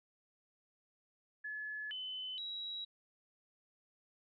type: tone with pitch steps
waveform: sine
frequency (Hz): 1712 / 3031 / 3871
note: A6 / F#7 / B7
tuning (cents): -48 / +41 / -35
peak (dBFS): -40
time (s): 1.44-2.85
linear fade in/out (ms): 10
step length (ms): 470
effects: none